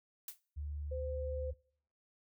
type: noise with exponential decay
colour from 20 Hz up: blue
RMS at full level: -40 dBFS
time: 0.28-0.4 s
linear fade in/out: 2 ms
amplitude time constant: 24 ms
type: tone with pitch glide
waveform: sine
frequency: 73.42 to 72.91 Hz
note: D2 to D2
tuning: 0 to -12 cents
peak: -38 dBFS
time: 0.56-1.54 s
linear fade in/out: 20 ms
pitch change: -12 cents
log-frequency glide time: 1.09-1.25 s
type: tone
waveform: sine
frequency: 514 Hz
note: C5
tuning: 31 cents flat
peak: -39 dBFS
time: 0.91-1.51 s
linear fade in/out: 10 ms
effects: noise-tail reverb RT60 0.6 s tail -25 dB re dry